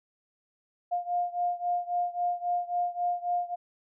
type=beating tone pair; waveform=sine; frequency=705 / 708.7 Hz; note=F5 / F5; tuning=+16 / +25 cents; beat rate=3.7 Hz; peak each=-29 / -31 dBFS; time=0.91-3.56 s; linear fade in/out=20 ms; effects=none